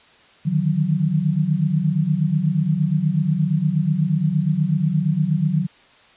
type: tone cluster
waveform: sine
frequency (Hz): 149.3 / 157.7 / 184.8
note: D3 / D#3 / F#3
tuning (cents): +29 / +24 / -2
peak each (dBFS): -21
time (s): 0.45-5.67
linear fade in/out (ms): 20
effects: white hiss -51 dBFS RMS until 6.16 s + resampled to 8000 Hz